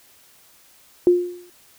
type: tone with exponential decay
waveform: sine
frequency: 354.3 Hz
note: F4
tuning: 25 cents sharp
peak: -8 dBFS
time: 1.07-1.5 s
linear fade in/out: 1 ms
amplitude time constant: 92 ms
effects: white hiss -53 dBFS RMS until 1.78 s